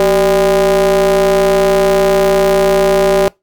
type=ring-modulated tone; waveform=square; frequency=103.83 Hz; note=G#2; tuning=in tune; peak=-6 dBFS; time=0-3.28 s; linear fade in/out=0 ms; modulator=489 Hz; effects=noise-tail reverb RT60 0.2 s tail -24 dB re dry